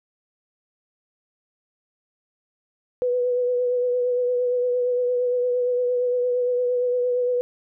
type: tone with vibrato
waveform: sine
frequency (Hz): 493.9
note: B4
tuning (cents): 0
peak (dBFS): -19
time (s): 3.02-7.41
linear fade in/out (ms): 0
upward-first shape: triangle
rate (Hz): 8.7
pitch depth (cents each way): 28
effects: none